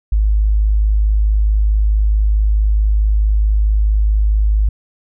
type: tone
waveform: sine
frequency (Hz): 52.3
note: G#1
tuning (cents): +13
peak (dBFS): -10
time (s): 0.12-4.69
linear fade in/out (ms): 5
effects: none